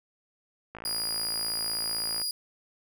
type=click train; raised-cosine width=0.5 ms; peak=-25 dBFS; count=83; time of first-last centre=0.75-2.217 s; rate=55.9 Hz
type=tone; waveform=sawtooth; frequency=4879 Hz; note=D#8; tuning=35 cents flat; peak=-26 dBFS; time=0.85-2.31 s; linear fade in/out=2 ms
effects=none